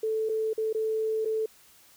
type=tone with dropouts; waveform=sine; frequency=439.2 Hz; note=A4; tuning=3 cents flat; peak=-25 dBFS; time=0.03-1.46 s; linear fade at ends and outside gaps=5 ms; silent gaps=0.29-0.294 / 0.533-0.578 / 0.729-0.747 / 1.249-1.255 s; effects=white hiss -57 dBFS RMS until 1.96 s